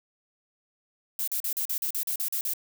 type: noise bursts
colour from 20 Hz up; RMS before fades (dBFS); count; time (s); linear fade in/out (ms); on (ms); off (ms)
violet; -29; 11; 1.19-2.536; 2; 86; 40
effects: none